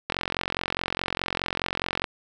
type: click train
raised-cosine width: 0.3 ms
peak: -9 dBFS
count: 88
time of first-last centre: 0.1-2.042 s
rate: 44.8 Hz
effects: none

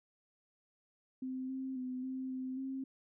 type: tone with pitch steps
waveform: sine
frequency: 259.1 / 263.6 / 254.4 / 260.9 / 258.8 / 266.2 Hz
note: C4 / C4 / C4 / C4 / C4 / C4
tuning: -17 / +13 / -48 / -5 / -19 / +30 cents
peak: -37 dBFS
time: 1.22-2.84 s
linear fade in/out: 5 ms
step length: 270 ms
effects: none

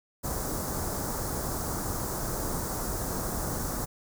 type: band-stop noise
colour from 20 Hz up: pink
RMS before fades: -32 dBFS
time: 0.23-3.86 s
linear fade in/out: 20 ms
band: 1400 to 5600 Hz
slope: 24 dB/octave
effects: none

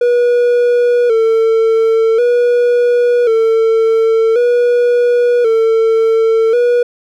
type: tone with vibrato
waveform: triangle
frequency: 466.2 Hz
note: A#4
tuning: in tune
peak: -6 dBFS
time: 0.01-6.83 s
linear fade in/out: 5 ms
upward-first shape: square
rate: 0.46 Hz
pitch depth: 65 cents each way
effects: none

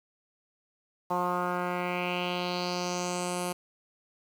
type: tone with low-pass filter sweep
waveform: 10% pulse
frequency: 178.3 Hz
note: F3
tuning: 36 cents sharp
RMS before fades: -31 dBFS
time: 1.1-3.53 s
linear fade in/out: 10 ms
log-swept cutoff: 980 to 11000 Hz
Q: 3.4
effects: 8-bit

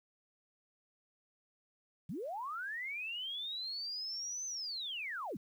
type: linear two-way sweep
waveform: sine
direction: up then down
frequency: 132.2 to 6210 to 132.2 Hz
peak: -38 dBFS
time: 2.09-5.37 s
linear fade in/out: 5 ms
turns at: 4.46 s
effects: 11-bit

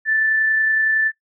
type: tone with amplitude modulation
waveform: sine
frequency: 1760 Hz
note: A6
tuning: in tune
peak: -14 dBFS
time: 0.05-1.12 s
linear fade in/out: 50 ms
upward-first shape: sine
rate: 30.8 Hz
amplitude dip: 25%
effects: noise-tail reverb RT60 0.1 s tail -17 dB re dry

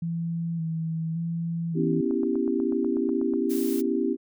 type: tone with vibrato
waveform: sine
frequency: 164.81 Hz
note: E3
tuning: in tune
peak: -26 dBFS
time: 0.02-2.01 s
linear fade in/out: 5 ms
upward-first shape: square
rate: 0.88 Hz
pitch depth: 27 cents each way
type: chord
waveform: sine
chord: C# half-diminished seventh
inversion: third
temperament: equal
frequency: 246.9 / 277.2 / 329.6 / 392 Hz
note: B3 / C#4 / E4 / G4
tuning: 0 / 0 / 0 / 0 cents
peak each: -28 dBFS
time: 1.74-4.17 s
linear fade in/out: 50 ms
type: click train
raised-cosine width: 1 ms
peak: -29 dBFS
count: 11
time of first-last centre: 2.11-3.337 s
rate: 8.15 Hz
type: noise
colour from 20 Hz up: blue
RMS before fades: -38 dBFS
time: 3.49-3.82 s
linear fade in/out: 20 ms
effects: none

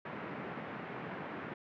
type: band-pass noise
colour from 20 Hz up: pink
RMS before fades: -43 dBFS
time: 0.05-1.54 s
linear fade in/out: 5 ms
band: 140 to 2200 Hz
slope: 24 dB/octave
effects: none

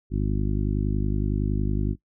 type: harmonic tone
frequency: 50.8 Hz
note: G#1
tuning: 38 cents flat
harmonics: 1 / 2 / 3 / 4 / 5 / 6 / 7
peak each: -25 / -28 / -31 / -32 / -33 / -35 / -36 dBFS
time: 0.1-1.96 s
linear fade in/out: 50 ms
effects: noise-tail reverb RT60 0.1 s tail -18 dB re dry

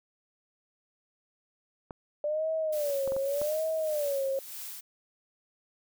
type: clicks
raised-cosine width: 1 ms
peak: -25 dBFS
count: 5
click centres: 1.908 / 3.076 / 3.121 / 3.165 / 3.416 s
type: tone with vibrato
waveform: sine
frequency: 587.3 Hz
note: D5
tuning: in tune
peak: -27 dBFS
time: 2.24-4.39 s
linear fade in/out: 2 ms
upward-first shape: sine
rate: 0.85 Hz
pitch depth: 150 cents each way
type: noise with tremolo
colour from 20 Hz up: blue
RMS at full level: -40 dBFS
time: 2.72-4.81 s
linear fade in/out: 10 ms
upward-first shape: sine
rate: 1.7 Hz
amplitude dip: 65%
effects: none

